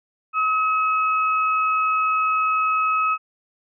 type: tone pair together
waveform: sine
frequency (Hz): 1275 / 2569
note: D#6 / E7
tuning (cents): +42 / -45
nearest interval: octave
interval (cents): 1213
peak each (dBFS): -18 / -26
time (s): 0.33-3.18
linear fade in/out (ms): 50
effects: none